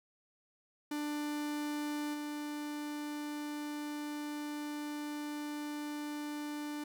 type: tone with level steps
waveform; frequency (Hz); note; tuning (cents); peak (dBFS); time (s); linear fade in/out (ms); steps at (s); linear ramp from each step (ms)
45% pulse; 296; D4; +14; -35 / -38; 0.91-6.84; 5; 2.13; 20
effects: none